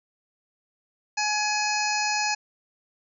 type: harmonic tone with a mistuned harmonic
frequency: 842 Hz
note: G#5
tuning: 24 cents sharp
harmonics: 1 / 2 / 3 / 5 / 6 / 7 / 8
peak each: -27 / -31 / -29 / -34 / -32 / -35 / -34 dBFS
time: 1.17-2.35 s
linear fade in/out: 10 ms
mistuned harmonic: 5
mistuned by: +21 cents
effects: none